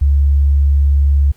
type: tone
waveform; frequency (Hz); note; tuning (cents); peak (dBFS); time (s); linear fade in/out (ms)
sine; 70.5; C#2; +30; -8; 0.01-1.32; 10
effects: pink hiss -53 dBFS RMS until 1.36 s